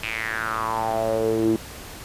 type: tone with band-pass filter sweep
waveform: sawtooth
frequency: 111.8 Hz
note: A2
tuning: 28 cents sharp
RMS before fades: -24 dBFS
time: 0.03-1.56 s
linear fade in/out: 0 ms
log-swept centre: 2600 to 300 Hz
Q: 5.8
effects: pink hiss -39 dBFS RMS until 2.04 s + resampled to 32000 Hz